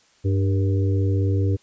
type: harmonic tone with a mistuned harmonic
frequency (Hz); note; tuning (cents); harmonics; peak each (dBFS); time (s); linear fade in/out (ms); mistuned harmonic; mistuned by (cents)
98; G2; 0; 1 / 3 / 4 / 5; -18 / -28 / -30 / -32; 0.24-1.57; 20; 5; -47
effects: white hiss -58 dBFS RMS until 1.62 s + resampled to 16000 Hz